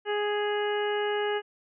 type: harmonic tone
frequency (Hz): 415.3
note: G#4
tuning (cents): 0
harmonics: 1 / 2 / 3 / 4 / 5 / 6 / 7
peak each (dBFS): -27 / -33 / -40 / -35 / -41 / -47 / -38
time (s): 0.05-1.42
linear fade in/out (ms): 50
effects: none